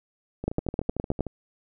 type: two click trains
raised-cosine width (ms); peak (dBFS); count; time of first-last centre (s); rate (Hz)
2; -11 / -19; 8 / 12; 0.48-1.207 / 0.44-1.267; 9.63 / 13.3
effects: none